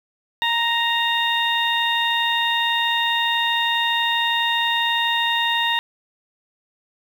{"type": "harmonic tone with a mistuned harmonic", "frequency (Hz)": 932.3, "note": "A#5", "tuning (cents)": 0, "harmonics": [1, 2, 3, 4], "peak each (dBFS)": [-23, -23, -25, -23], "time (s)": [0.42, 5.79], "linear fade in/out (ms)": 0, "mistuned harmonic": 4, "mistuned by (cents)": -20, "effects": ["7-bit"]}